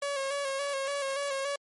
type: tone with vibrato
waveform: sawtooth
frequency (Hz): 554.4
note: C#5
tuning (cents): 0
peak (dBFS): -26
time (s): 0.02-1.56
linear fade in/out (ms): 5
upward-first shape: square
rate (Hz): 3.5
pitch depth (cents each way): 38
effects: MP3 48 kbps